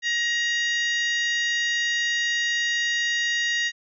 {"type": "harmonic tone with a mistuned harmonic", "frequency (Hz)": 944, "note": "A#5", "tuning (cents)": 22, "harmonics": [2, 3, 4, 5, 6, 7], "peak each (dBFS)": [-23, -31, -30, -37, -39, -35], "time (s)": [0.02, 3.72], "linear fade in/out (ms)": 50, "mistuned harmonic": 5, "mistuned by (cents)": 16, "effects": []}